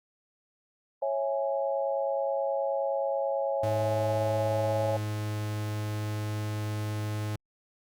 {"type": "chord", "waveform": "sine", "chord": "C# minor", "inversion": "none", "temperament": "equal with one note detuned", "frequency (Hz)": [549.9, 659.3, 830.6], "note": ["C#5", "E5", "G#5"], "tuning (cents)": [-14, 0, 0], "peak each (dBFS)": [-28, -33, -34], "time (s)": [1.02, 4.97], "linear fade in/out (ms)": 5}
{"type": "tone", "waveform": "45% pulse", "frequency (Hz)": 105.9, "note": "G#2", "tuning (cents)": 34, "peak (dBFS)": -30, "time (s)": [3.63, 7.36], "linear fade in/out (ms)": 5}
{"effects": ["Opus 48 kbps"]}